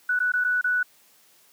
sine tone with dropouts, 1480 Hz, F#6, in tune, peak -20 dBFS, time 0.09-0.83 s, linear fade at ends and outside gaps 5 ms, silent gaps 0.191-0.201 / 0.32-0.336 / 0.441-0.446 / 0.613-0.642 s, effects white hiss -58 dBFS RMS until 1.52 s + high-pass 150 Hz 12 dB/octave

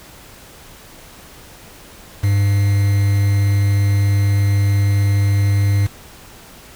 triangle tone with quantisation, 100.4 Hz, G2, 42 cents sharp, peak -10 dBFS, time 2.23-5.87 s, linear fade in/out 10 ms, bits 5, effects pink hiss -41 dBFS RMS until 6.75 s

